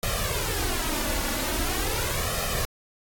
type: noise with flanger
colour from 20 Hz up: pink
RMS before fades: -27 dBFS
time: 0.03-2.65 s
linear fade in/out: 0 ms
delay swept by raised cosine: 1.6 to 3.5 ms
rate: 0.42 Hz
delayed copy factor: +0.75
effects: AAC 64 kbps